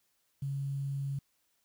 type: tone with quantisation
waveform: sine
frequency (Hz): 138.59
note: C#3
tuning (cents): 0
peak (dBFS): -32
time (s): 0.42-1.19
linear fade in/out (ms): 5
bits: 10
effects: white hiss -75 dBFS RMS until 1.64 s